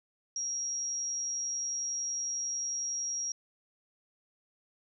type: tone with amplitude modulation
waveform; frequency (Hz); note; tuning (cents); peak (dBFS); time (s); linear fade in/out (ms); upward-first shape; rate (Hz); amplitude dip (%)
sine; 5650; F8; +19; -30; 0.36-3.32; 2; sine; 131; 35
effects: none